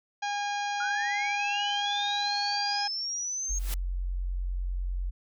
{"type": "harmonic tone", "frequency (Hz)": 816, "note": "G#5", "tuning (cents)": -31, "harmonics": [1, 2, 3, 4, 5, 6, 7, 8], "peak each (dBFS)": [-30, -36, -40, -42, -44, -46, -47, -48], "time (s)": [0.22, 2.88], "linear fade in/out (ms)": 10}
{"type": "linear sweep", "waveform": "sine", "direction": "up", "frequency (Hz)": [1400, 6510], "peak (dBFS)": -30, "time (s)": [0.8, 3.59], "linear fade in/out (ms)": 5}
{"type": "noise with exponential growth", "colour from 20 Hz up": "white", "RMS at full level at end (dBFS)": -34, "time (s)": [3.45, 3.74], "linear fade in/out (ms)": 1, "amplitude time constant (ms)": 63}
{"type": "tone", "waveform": "sine", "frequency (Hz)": 45, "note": "F#1", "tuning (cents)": -47, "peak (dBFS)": -28, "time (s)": [3.49, 5.11], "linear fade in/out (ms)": 20}
{"effects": []}